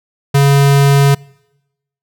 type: tone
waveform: square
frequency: 140 Hz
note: C#3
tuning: 18 cents sharp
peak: -7 dBFS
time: 0.34-1.15 s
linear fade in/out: 10 ms
effects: noise-tail reverb RT60 0.9 s tail -25 dB re dry